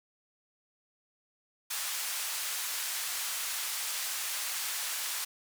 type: band-pass noise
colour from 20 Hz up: white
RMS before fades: -35 dBFS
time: 1.7-5.25 s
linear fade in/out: 10 ms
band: 1000 to 13000 Hz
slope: 12 dB/octave
effects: none